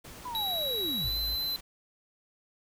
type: noise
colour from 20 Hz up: pink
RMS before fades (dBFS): -47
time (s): 0.04-1.61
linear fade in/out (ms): 10
type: linear sweep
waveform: sine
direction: down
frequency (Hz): 1018 to 82.41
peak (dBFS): -35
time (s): 0.25-1.09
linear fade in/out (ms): 5
type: tone with pitch glide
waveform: square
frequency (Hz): 3888 to 4046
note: B7 to B7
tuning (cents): -28 to +41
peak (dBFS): -30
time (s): 0.35-1.56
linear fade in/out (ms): 0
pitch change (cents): +69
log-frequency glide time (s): 0.99-1.17
type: tone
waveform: sine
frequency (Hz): 56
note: A1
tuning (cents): +31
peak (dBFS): -35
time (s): 1.04-1.36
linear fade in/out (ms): 10
effects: none